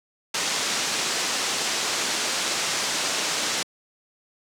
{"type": "low-pass noise", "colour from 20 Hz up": "white", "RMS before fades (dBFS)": -26, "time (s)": [0.34, 3.63], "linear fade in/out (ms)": 5, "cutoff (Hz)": 7300, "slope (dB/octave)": 24, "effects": ["high-pass 200 Hz 12 dB/octave"]}